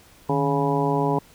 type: harmonic tone with a mistuned harmonic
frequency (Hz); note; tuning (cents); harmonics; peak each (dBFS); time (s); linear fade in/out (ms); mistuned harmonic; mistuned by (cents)
140; C#3; +18; 1 / 2 / 3 / 4 / 5 / 6 / 7; -25 / -26 / -25 / -31 / -30 / -28 / -27; 0.29-1.19; 5; 1; +150
effects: pink hiss -52 dBFS RMS until 1.34 s